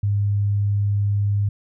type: tone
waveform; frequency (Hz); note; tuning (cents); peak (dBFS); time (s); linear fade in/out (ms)
sine; 101.7; G#2; -36; -17; 0.03-1.49; 5
effects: none